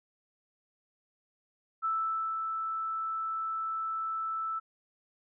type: tone with ADSR envelope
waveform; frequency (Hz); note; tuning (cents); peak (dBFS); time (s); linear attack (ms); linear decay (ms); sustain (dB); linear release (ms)
sine; 1318.5; E6; 0; -27; 1.82-4.6; 29; 510; -4; 19
effects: none